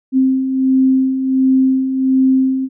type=beating tone pair; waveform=sine; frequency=261.6 / 263 Hz; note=C4 / C4; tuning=0 / +9 cents; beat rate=1.4 Hz; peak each=-19 / -11 dBFS; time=0.12-2.69 s; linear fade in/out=50 ms; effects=none